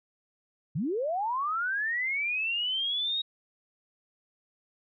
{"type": "linear sweep", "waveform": "sine", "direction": "up", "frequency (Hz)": [123.47, 3796], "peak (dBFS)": -27, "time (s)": [0.75, 3.22], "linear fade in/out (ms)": 10, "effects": []}